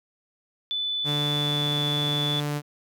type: tone with pitch glide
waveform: sine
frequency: 3494 to 3464 Hz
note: A7 to A7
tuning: -13 to -28 cents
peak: -25 dBFS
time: 0.71-2.4 s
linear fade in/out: 0 ms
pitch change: -15 cents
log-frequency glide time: 0.82-1.86 s
type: tone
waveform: sawtooth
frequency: 146.83 Hz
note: D3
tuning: in tune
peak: -22 dBFS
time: 1.04-2.62 s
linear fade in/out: 50 ms
effects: none